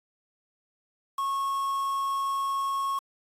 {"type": "tone with quantisation", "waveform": "triangle", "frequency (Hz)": 1095, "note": "C#6", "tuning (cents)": -22, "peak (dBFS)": -24, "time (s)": [1.18, 2.99], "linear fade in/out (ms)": 5, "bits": 7, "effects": ["AAC 48 kbps"]}